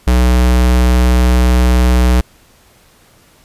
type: tone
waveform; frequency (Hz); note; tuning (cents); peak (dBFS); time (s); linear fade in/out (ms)
square; 61.74; B1; 0; -8; 0.07-2.21; 5
effects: pink hiss -48 dBFS RMS until 3.44 s + resampled to 32000 Hz